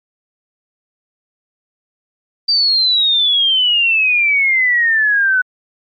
sine exponential sweep, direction down, 4699 to 1486 Hz, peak -10 dBFS, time 2.48-5.42 s, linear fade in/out 10 ms, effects MP3 32 kbps

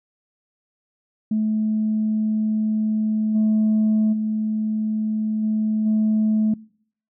sine tone with level steps, 216.3 Hz, A3, 29 cents flat, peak -17 / -13 / -19 / -17 / -14 dBFS, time 1.31-6.54 s, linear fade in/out 5 ms, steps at 3.34 / 4.12 / 5.42 / 5.85 s, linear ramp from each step 20 ms, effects noise-tail reverb RT60 0.6 s tail -25 dB re dry + tanh soft clip ceiling -13 dBFS

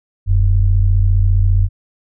sine tone pair together, 40.01 / 94.9 Hz, D#1 / F#2, +49 / +44 cents, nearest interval octave + minor third, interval 1495 cents, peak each -12 dBFS, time 0.26-1.69 s, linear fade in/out 50 ms, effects none

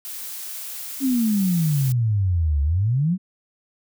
blue noise, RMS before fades -33 dBFS, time 0.05-1.92 s, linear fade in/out 0 ms
sine exponential two-way sweep, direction down then up, 277.2 to 69.3 to 195.5 Hz, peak -17 dBFS, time 1-3.18 s, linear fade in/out 50 ms, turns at 2.62 s
effects none

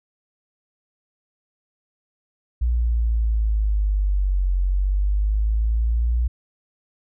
sine linear two-way sweep, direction down then up, 60 to 45.41 to 60 Hz, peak -17 dBFS, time 2.61-6.28 s, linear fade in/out 10 ms, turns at 4.56 s, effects none

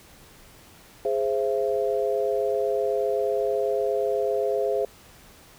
sine chord, Ab augmented, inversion none, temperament equal with one note detuned, 415.3 / 523.3 / 670.8 Hz, Ab4 / C5 / E5, 0 / 0 / +30 cents, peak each -25 / -26 / -28 dBFS, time 1.05-4.85 s, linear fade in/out 2 ms, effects pink hiss -51 dBFS RMS until 5.58 s

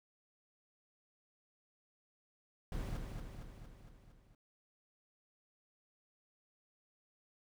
brown noise with echo, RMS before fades -40 dBFS, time 2.72-2.97 s, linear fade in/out 2 ms, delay 230 ms, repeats 6, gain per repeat -4 dB, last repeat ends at 4.35 s, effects none

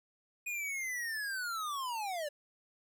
square linear sweep, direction down, 2483 to 565 Hz, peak -36 dBFS, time 0.46-2.29 s, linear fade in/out 10 ms, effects none

